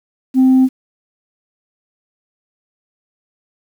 sine tone, 260.2 Hz, C4, 9 cents flat, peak -5 dBFS, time 0.34-0.69 s, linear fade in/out 50 ms, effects tanh soft clip ceiling -5 dBFS + 7-bit

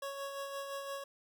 25% pulse tone with tremolo, 554.4 Hz, C#5, in tune, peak -34 dBFS, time 0.02-1.04 s, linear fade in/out 5 ms, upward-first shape sine, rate 5.8 Hz, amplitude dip 40%, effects none

